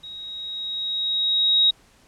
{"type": "tone with level ramp", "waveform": "sine", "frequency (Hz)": 3794, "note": "A#7", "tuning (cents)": 30, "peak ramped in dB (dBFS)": [-35, -13], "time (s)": [0.03, 1.71], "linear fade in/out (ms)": 10, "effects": ["pink hiss -56 dBFS RMS until 2.07 s", "low-pass 10000 Hz 12 dB/octave"]}